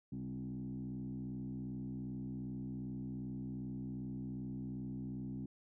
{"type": "tone with frequency modulation", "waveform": "sine", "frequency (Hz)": 201.2, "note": "G3", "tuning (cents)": 45, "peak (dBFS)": -39, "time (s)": [0.12, 5.46], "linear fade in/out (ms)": 5, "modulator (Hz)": 62.6, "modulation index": 1.4, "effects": ["tanh soft clip ceiling -35 dBFS"]}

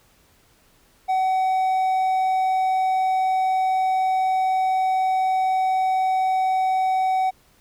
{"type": "tone", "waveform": "triangle", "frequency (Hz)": 754, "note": "F#5", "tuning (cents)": 32, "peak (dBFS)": -16, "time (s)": [1.08, 7.31], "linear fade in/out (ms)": 20, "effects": ["pink hiss -58 dBFS RMS until 7.6 s"]}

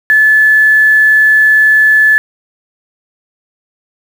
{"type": "tone with quantisation", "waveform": "sine", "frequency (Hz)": 1731, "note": "A6", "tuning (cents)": -29, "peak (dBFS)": -4, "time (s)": [0.1, 2.18], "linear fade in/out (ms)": 0, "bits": 5, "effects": []}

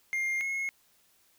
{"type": "tone pair in turn", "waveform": "triangle", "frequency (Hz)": [2117, 2168], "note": ["C7", "C#7"], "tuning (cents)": [20, -39], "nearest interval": "unison", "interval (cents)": 41, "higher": "second", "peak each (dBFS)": [-26, -28], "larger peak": "first", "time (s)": [[0.13, 0.41], [0.41, 0.69]], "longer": "neither", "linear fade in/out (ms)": 0, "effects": ["white hiss -66 dBFS RMS until 1.38 s"]}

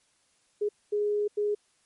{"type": "tone bursts at uneven times", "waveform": "sine", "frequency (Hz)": 415.3, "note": "G#4", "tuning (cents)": 0, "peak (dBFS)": -24, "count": 3, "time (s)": [[0.61, 0.69], [0.92, 1.28], [1.37, 1.55]], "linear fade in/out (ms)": 10, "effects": ["white hiss -68 dBFS RMS until 1.85 s", "MP3 48 kbps"]}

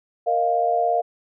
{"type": "chord", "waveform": "sine", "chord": "Bb suspended fourth", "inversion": "none", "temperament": "just", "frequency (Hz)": [466.2, 621.6, 699.2], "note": ["Bb4", "Eb5", "F5"], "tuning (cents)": [0, -2, 2], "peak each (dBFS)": [-25, -25, -19], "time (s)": [0.26, 1.02], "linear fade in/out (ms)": 20, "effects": []}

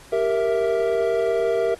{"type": "chord", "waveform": "triangle", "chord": "E diminished", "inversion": "first", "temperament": "equal", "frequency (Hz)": [392, 466.2, 659.3], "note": ["G4", "Bb4", "E5"], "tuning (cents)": [0, 0, 0], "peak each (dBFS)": [-23, -19, -22], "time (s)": [0.12, 1.75], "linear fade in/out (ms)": 10, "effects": ["pink hiss -47 dBFS RMS until 1.79 s", "AAC 32 kbps"]}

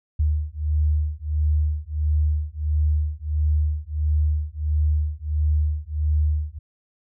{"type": "beating tone pair", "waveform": "sine", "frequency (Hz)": [75.1, 76.6], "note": ["D2", "D#2"], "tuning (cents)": [39, -27], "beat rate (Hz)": 1.5, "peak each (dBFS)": -22, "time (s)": [0.19, 6.59], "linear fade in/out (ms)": 10, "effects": []}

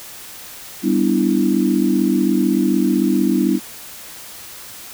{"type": "chord", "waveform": "sine", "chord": "E minor seventh", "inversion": "first", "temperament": "equal", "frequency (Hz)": [196, 246.9, 293.7, 329.6], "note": ["G3", "B3", "D4", "E4"], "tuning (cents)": [0, 0, 0, 0], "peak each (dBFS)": -19, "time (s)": [0.82, 3.6], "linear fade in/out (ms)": 50, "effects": ["white hiss -36 dBFS RMS until 4.93 s"]}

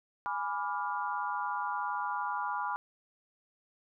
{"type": "chord", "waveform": "sine", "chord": "G# diminished seventh", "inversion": "none", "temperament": "equal with one note detuned", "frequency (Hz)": [830.6, 987.8, 1174.7, 1407.4], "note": ["G#5", "B5", "D6", "F6"], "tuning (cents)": [0, 0, 0, 13], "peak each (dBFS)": [-37, -35, -38, -39], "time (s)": [0.26, 2.76], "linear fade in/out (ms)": 0, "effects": []}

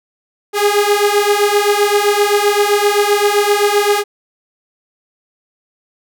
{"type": "beating tone pair", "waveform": "sawtooth", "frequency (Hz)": [407.2, 414.9], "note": ["G#4", "G#4"], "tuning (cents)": [-34, -2], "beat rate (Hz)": 7.7, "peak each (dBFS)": -10, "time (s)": [0.53, 4.04], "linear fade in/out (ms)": 50, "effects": []}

